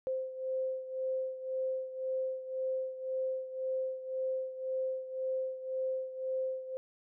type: beating tone pair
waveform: sine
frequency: 521 / 522.9 Hz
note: C5 / C5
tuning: -7 / -1 cents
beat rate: 1.9 Hz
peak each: -34 / -39 dBFS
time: 0.07-6.77 s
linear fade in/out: 0 ms
effects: none